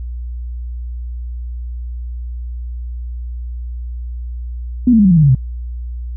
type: tone with pitch steps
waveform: sine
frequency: 246.9 / 225.1 / 205.2 / 187.12 / 170.6 / 155.54 / 141.81 / 129.29 Hz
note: B3 / A3 / G#3 / F#3 / F3 / D#3 / C#3 / C3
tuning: 0 / +40 / -21 / +20 / -40 / 0 / +40 / -20 cents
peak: -6 dBFS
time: 4.87-5.35 s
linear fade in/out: 5 ms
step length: 60 ms
effects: added 60 Hz sine -22 dBFS peak until 6.16 s